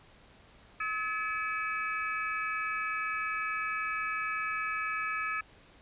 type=harmonic tone with a mistuned harmonic; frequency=428.3 Hz; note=A4; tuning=47 cents flat; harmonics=3 / 4 / 5 / 6; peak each=-34 / -36 / -38 / -40 dBFS; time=0.8-5.41 s; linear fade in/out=5 ms; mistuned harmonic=5; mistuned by=+120 cents; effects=pink hiss -58 dBFS RMS until 5.81 s + resampled to 8000 Hz